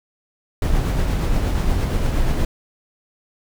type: noise with tremolo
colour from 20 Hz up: brown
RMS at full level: -17 dBFS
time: 0.62-2.45 s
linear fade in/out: 2 ms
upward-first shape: triangle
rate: 8.5 Hz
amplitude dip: 35%
effects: none